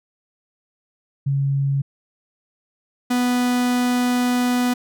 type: tone pair in turn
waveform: sine / 45% pulse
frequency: 138.59 / 246.9 Hz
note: C#3 / B3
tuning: 0 / 0 cents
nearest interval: minor seventh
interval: 1000 cents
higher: second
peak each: -17 dBFS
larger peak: neither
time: 1.26-1.82 / 3.1-4.74 s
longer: second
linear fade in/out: 10 ms
effects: none